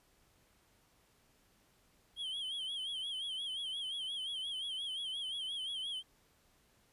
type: tone with vibrato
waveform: triangle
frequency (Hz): 3187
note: G7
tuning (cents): +28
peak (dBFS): -36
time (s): 2.16-6.03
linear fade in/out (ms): 50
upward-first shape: sine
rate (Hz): 5.7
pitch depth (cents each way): 94
effects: pink hiss -70 dBFS RMS until 6.92 s + resampled to 32000 Hz